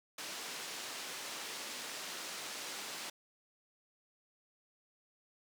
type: band-pass noise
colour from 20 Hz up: white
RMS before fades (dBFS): -44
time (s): 0.18-3.1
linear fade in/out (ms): 5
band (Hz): 240 to 6200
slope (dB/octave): 12
effects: none